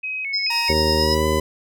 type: tone with vibrato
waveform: sine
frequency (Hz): 2363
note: D7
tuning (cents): +10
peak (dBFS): -24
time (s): 0.03-0.73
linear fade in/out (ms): 10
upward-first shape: square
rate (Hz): 2.3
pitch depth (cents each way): 120
type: tone with tremolo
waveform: sine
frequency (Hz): 5100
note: D#8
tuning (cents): +42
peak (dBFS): -19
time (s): 0.33-1.15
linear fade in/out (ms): 10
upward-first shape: sine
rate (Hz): 9.1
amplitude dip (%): 50
type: tone with pitch glide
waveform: sawtooth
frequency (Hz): 936 to 1003.2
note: A#5 to B5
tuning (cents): +7 to +27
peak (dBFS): -20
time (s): 0.5-1.4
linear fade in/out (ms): 5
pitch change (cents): +120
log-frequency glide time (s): 0.96-1.26
type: harmonic tone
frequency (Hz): 77.78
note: D#2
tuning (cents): 0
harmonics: 1 / 2 / 3 / 4 / 5 / 6 / 7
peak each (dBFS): -23 / -29 / -27 / -29 / -23 / -27 / -25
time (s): 0.69-1.4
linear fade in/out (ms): 5
effects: none